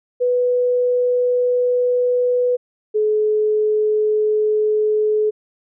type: tone pair in turn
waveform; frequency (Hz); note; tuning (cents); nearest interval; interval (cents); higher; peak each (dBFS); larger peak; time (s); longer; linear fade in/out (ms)
sine; 493.9 / 427.1; B4 / G#4; 0 / +48; minor third; 252; first; -14; neither; 0.2-2.57 / 2.94-5.31; neither; 20
effects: none